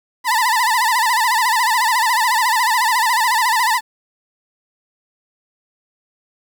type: tone with vibrato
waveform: 30% pulse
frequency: 940 Hz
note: A#5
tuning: 14 cents sharp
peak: -11 dBFS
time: 0.24-3.81 s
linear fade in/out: 50 ms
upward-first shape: sine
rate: 14 Hz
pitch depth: 140 cents each way
effects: 8-bit